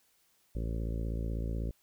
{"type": "harmonic tone", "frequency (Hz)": 56.1, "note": "A1", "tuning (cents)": 34, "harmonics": [1, 2, 3, 4, 5, 6, 7, 8, 9, 10], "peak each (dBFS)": [-33, -39, -43, -45, -47, -49, -50, -51, -52, -53], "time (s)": [0.55, 1.71], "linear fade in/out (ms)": 5, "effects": ["white hiss -70 dBFS RMS until 1.82 s"]}